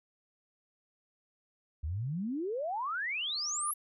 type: exponential sweep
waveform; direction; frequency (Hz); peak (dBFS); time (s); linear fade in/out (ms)
sine; up; 70.3 to 11640; -32; 1.83-3.74; 10
type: tone with exponential growth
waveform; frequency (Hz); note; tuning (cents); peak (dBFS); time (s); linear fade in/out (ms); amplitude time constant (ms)
sine; 1203; D6; +41; -32; 3.11-3.71; 5; 130
effects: none